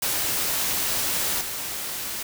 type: noise with level steps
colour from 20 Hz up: white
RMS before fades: -25 / -31 dBFS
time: 0.02-2.23 s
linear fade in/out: 5 ms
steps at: 1.41 s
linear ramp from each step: 2 ms
effects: none